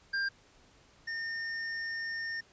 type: tone pair in turn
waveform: square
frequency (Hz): 1593 / 1821.7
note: G6 / A#6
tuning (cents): +27 / -40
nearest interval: major second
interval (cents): 233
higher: second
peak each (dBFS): -30 / -35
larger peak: first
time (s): 0.13-0.29 / 1.07-2.41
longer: second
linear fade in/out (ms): 10
effects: pink hiss -62 dBFS RMS until 2.52 s + resampled to 16000 Hz